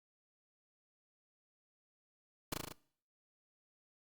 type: noise with echo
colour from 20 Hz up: pink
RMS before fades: -36 dBFS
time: 2.52-2.54 s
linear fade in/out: 5 ms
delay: 37 ms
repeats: 5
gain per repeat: -2 dB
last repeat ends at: 2.725 s
effects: noise-tail reverb RT60 0.6 s tail -23 dB re dry + Opus 48 kbps